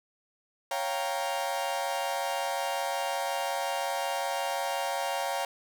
40% pulse chord, G half-diminished seventh, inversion second, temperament equal, 554.4 / 698.5 / 784 / 932.3 Hz, Db5 / F5 / G5 / Bb5, 0 / 0 / 0 / 0 cents, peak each -34 dBFS, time 0.71-5.45 s, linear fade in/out 2 ms, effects none

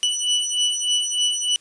sawtooth beating tone pair, 2960 / 2963.3 Hz, F#7 / F#7, 0 / +2 cents, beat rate 3.3 Hz, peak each -19 dBFS, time 0.03-1.56 s, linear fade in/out 0 ms, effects white hiss -53 dBFS RMS until 1.6 s + resampled to 22050 Hz

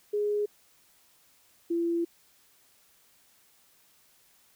sine tone pair in turn, 415.3 / 338.8 Hz, G#4 / E4, 0 / +48 cents, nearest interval major third, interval 352 cents, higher first, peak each -25 dBFS, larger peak neither, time 0.13-0.46 / 1.7-2.05 s, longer second, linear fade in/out 10 ms, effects white hiss -63 dBFS RMS until 4.55 s

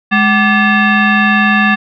sine tone with frequency modulation, 757 Hz, F#5, 39 cents sharp, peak -7 dBFS, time 0.11-1.76 s, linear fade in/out 20 ms, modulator 966 Hz, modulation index 1.9, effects none

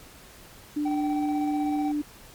sine tone, 295.9 Hz, D4, 13 cents sharp, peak -24 dBFS, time 0.76-2.02 s, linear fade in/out 10 ms
triangle tone with tremolo, 771 Hz, G5, 29 cents flat, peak -27 dBFS, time 0.85-1.92 s, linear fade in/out 10 ms, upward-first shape square, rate 16 Hz, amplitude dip 35%
effects pink hiss -49 dBFS RMS until 2.34 s + MP3 96 kbps

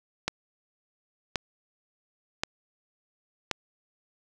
click train, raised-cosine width 0.2 ms, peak -9 dBFS, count 4, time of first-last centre 0.28-3.513 s, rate 0.928 Hz, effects none

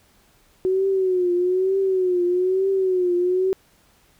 sine tone with vibrato, 370 Hz, F#4, in tune, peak -17 dBFS, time 0.65-3.53 s, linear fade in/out 0 ms, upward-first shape triangle, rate 1.1 Hz, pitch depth 94 cents each way, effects pink hiss -58 dBFS RMS until 4.19 s

